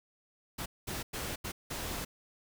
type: noise bursts at uneven times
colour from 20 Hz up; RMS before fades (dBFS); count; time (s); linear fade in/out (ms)
pink; -38; 5; 0.58-0.66 / 0.87-1.03 / 1.13-1.36 / 1.44-1.52 / 1.7-2.05; 10
effects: none